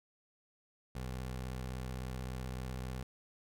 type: tone with vibrato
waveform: 20% pulse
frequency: 63.6 Hz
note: C2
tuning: 48 cents flat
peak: -34 dBFS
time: 0.95-3.03 s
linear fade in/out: 5 ms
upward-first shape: sine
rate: 16 Hz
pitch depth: 47 cents each way
effects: none